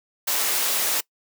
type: high-pass noise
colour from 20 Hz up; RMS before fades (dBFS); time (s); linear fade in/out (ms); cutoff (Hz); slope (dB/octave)
white; -23; 0.27-1.01; 10; 350; 12
effects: noise-tail reverb RT60 0.1 s tail -23 dB re dry